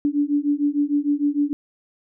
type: beating tone pair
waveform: sine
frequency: 286.6 / 293.2 Hz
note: D4 / D4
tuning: -42 / -3 cents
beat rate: 6.6 Hz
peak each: -21 / -21 dBFS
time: 0.05-1.53 s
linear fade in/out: 0 ms
effects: none